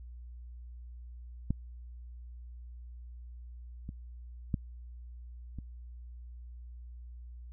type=clicks; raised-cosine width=5 ms; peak=-17 / -28 / -17 / -29 dBFS; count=4; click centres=1.506 / 3.891 / 4.542 / 5.587 s; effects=added 60 Hz sine -44 dBFS peak until 7.52 s